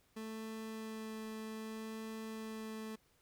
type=tone with vibrato; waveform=30% pulse; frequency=220 Hz; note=A3; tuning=in tune; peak=-40 dBFS; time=0.16-2.96 s; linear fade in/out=10 ms; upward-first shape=sine; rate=0.64 Hz; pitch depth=8 cents each way; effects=pink hiss -72 dBFS RMS until 3.21 s